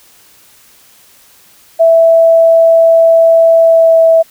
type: tone with pitch glide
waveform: sine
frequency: 659.3 to 654.7 Hz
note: E5 to E5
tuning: 0 to -12 cents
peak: -3 dBFS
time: 1.79-4.23 s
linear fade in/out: 20 ms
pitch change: -12 cents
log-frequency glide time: 3.62-3.98 s
effects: white hiss -44 dBFS RMS until 4.3 s